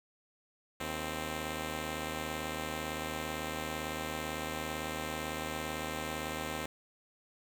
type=tone pair together; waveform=5% pulse; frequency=77.89 / 262 Hz; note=D#2 / C4; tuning=+2 / +2 cents; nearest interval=octave + major sixth; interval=2100 cents; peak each=-27 dBFS; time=0.8-6.66 s; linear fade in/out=5 ms; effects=none